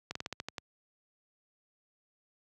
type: slowing click train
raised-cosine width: 0.2 ms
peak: -19 dBFS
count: 8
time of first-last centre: 0.11-0.582 s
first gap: 44 ms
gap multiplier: 1.14
effects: high-pass 80 Hz 12 dB/octave